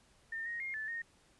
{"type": "tone with pitch steps", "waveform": "sine", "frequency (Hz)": [1810, 1871, 2129, 1748, 1850], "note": ["A6", "A#6", "C7", "A6", "A#6"], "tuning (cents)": [48, 6, 30, -12, -14], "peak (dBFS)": -37, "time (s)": [0.32, 1.02], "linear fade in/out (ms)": 5, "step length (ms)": 140, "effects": ["pink hiss -67 dBFS RMS until 1.39 s", "resampled to 24000 Hz"]}